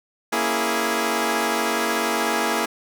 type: chord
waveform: 10% pulse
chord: A# half-diminished seventh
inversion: none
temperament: equal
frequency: 233.1 / 277.2 / 329.6 / 415.3 Hz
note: A#3 / C#4 / E4 / G#4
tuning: 0 / 0 / 0 / 0 cents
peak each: -17 / -23 / -17 / -17 dBFS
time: 0.32-2.66 s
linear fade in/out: 10 ms
effects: none